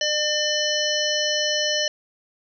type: harmonic tone with a mistuned harmonic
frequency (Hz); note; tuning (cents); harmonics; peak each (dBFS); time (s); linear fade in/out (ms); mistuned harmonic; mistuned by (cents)
600; D5; +37; 1 / 3 / 5 / 7 / 9 / 10; -26 / -28 / -25 / -29 / -29 / -30; 0.01-1.88; 2; 10; -21
effects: none